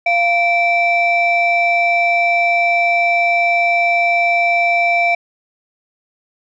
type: tone pair together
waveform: sine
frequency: 692.7 / 2330 Hz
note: F5 / D7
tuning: -14 / -14 cents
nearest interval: octave + major sixth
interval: 2100 cents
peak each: -13 dBFS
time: 0.06-5.15 s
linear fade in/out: 5 ms
effects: tanh soft clip ceiling -7 dBFS